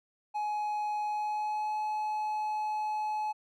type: tone with pitch glide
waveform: triangle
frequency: 841 to 853.2 Hz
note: G#5 to G#5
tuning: +22 to +46 cents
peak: -28 dBFS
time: 0.34-3.33 s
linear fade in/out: 20 ms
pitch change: +24 cents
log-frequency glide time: 1.06-1.77 s
effects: none